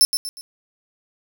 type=tone with echo; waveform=25% pulse; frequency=5300 Hz; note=E8; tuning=9 cents sharp; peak=-6 dBFS; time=0.01-0.05 s; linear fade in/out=0 ms; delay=120 ms; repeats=3; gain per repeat=-8 dB; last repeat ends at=0.41 s; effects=none